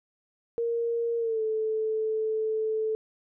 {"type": "tone with pitch glide", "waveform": "sine", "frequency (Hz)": [466.2, 437.5], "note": ["A#4", "A4"], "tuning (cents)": [0, -10], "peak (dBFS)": -25, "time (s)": [0.58, 2.95], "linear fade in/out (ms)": 0, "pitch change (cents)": -110, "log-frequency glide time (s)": [1.18, 1.42], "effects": []}